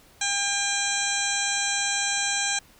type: harmonic tone with a mistuned harmonic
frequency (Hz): 802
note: G5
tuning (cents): +39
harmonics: 1 / 2 / 3 / 4 / 5 / 7 / 8 / 9 / 10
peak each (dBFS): -33 / -30 / -32 / -34 / -31 / -36 / -32 / -31 / -33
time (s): 0.21-2.59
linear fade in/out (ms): 5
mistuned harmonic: 8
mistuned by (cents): -33
effects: pink hiss -55 dBFS RMS until 2.79 s